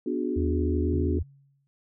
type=chord; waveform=sine; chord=G# half-diminished seventh; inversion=first; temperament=equal with one note detuned; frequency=246.9 / 293.7 / 363 / 415.3 Hz; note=B3 / D4 / F#4 / G#4; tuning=0 / 0 / -33 / 0 cents; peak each=-31 / -30 / -30 / -35 dBFS; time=0.06-1.19 s; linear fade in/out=5 ms
type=tone with pitch glide; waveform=sine; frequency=80.1 to 82.54 Hz; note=E2 to E2; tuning=-49 to +3 cents; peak=-25 dBFS; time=0.36-1.23 s; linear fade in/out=10 ms; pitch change=+52 cents; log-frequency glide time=0.74-0.92 s
type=tone with exponential decay; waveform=sine; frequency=138.9 Hz; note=C#3; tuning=4 cents sharp; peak=-30 dBFS; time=0.93-1.67 s; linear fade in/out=0 ms; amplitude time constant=160 ms
effects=none